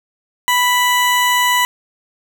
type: tone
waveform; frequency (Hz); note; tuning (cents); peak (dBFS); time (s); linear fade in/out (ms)
20% pulse; 987.8; B5; 0; -7; 0.48-1.65; 0
effects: none